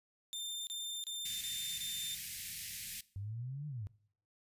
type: tone bursts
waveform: sawtooth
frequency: 3592 Hz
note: A7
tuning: 35 cents sharp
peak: -36 dBFS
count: 5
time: 0.33-2.146 s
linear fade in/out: 0 ms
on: 340 ms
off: 29 ms
type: band-stop noise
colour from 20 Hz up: white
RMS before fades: -43 dBFS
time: 1.25-3.01 s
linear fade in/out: 5 ms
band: 210 to 1800 Hz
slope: 48 dB/octave
type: exponential two-way sweep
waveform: sine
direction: up then down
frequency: 95.4 to 152.5 to 95.4 Hz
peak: -39 dBFS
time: 3.16-3.87 s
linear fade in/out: 0 ms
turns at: 3.67 s
effects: noise-tail reverb RT60 0.6 s tail -21 dB re dry + resampled to 32000 Hz